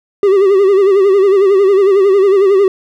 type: tone with vibrato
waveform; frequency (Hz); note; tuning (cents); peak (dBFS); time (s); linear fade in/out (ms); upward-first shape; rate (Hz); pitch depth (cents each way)
triangle; 392; G4; 0; -4; 0.23-2.68; 2; sine; 11; 80
effects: none